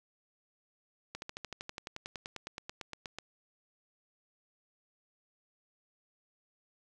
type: slowing click train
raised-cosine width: 0.2 ms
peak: -23 dBFS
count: 22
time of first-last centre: 1.15-3.186 s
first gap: 71 ms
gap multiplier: 1.03
effects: none